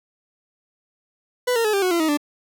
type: tone with pitch steps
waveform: 40% pulse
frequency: 495.9 / 460 / 426.7 / 395.9 / 367.2 / 340.7 / 316 / 293.2 Hz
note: B4 / A#4 / G#4 / G4 / F#4 / F4 / D#4 / D4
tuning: +7 / -23 / +47 / +17 / -13 / -43 / +27 / -3 cents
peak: -17 dBFS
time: 1.47-2.174 s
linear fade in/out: 10 ms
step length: 88 ms
effects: none